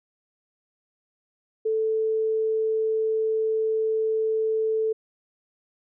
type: tone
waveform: sine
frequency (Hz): 440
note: A4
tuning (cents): 0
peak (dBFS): -21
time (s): 1.65-4.93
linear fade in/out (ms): 10
effects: none